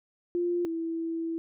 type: tone pair in turn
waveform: sine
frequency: 349.2 / 329.4 Hz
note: F4 / E4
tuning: 0 / -1 cents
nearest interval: minor second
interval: 101 cents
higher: first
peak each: -25 / -29 dBFS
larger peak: first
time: 0.35-0.65 / 0.65-1.38 s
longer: second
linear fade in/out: 0 ms
effects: none